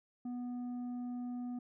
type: tone with tanh clipping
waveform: triangle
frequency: 245.5 Hz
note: B3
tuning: 10 cents flat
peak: -39 dBFS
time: 0.25-1.59 s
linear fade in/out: 5 ms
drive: 10 dB
effects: none